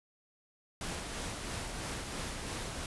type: noise with tremolo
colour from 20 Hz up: pink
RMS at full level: -38 dBFS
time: 0.81-2.86 s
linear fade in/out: 2 ms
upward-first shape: sine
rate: 3 Hz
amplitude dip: 30%
effects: resampled to 24000 Hz